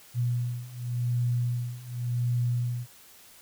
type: beating tone pair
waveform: sine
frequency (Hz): 120.8 / 121.69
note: B2 / B2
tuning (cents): -38 / -25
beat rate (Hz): 0.89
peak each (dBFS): -30 / -28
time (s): 0.14-2.87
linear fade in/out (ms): 50
effects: white hiss -53 dBFS RMS until 3.41 s